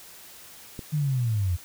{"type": "click", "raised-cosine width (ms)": 3, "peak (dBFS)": -22, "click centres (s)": 0.792}
{"type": "linear sweep", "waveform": "sine", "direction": "down", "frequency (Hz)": [155.5, 83], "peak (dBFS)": -22, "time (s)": [0.92, 1.57], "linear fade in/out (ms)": 20}
{"effects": ["white hiss -47 dBFS RMS until 1.64 s"]}